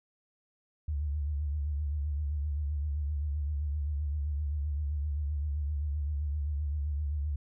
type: tone with vibrato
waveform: sine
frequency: 73.42 Hz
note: D2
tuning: in tune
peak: -29 dBFS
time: 0.88-7.36 s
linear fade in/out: 5 ms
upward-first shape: triangle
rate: 7.7 Hz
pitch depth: 96 cents each way
effects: none